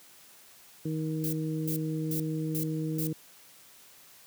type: harmonic tone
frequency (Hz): 157.3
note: D#3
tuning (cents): +19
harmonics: 1 / 2 / 3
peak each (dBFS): -31 / -33 / -40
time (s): 0.85-3.13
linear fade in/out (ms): 5
type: noise bursts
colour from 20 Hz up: violet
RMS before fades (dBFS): -35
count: 5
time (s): 1.24-3.07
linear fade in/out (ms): 0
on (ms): 86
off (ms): 350
effects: white hiss -55 dBFS RMS until 4.26 s + high-pass 80 Hz 12 dB/octave